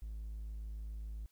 triangle tone, 53.6 Hz, A1, 45 cents flat, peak -38 dBFS, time 0.02-1.26 s, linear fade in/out 0 ms, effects tanh soft clip ceiling -34 dBFS + white hiss -75 dBFS RMS until 1.31 s

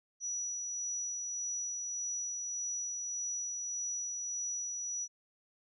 sine tone with tremolo, 5870 Hz, F#8, 15 cents flat, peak -34 dBFS, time 0.2-5.08 s, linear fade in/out 50 ms, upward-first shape sine, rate 1.7 Hz, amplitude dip 25%, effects none

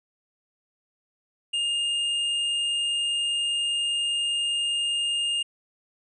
sine tone with tanh clipping, 2825 Hz, F7, 19 cents sharp, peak -25 dBFS, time 1.53-5.43 s, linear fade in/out 10 ms, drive 10 dB, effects resampled to 22050 Hz

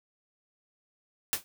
white noise with exponential decay, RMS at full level -24 dBFS, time 1.33-1.44 s, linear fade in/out 0 ms, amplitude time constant 23 ms, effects none

